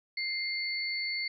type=tone pair together; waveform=sine; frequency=2101 / 4452 Hz; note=C7 / C#8; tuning=+7 / +7 cents; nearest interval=octave + minor second; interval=1300 cents; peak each=-33 / -34 dBFS; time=0.17-1.28 s; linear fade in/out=5 ms; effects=none